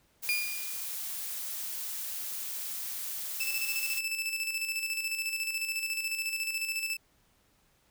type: noise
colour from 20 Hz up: blue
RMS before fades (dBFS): -37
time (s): 0.22-4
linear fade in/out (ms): 20
type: tone with exponential decay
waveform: 35% pulse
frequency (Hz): 2425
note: D#7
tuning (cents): -45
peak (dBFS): -23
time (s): 0.29-0.98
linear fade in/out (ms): 0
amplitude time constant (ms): 150
type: tone with tremolo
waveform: sawtooth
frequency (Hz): 2637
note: E7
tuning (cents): 0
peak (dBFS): -26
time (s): 3.4-6.97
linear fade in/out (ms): 5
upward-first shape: square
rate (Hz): 14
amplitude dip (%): 50
effects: pink hiss -68 dBFS RMS until 7.9 s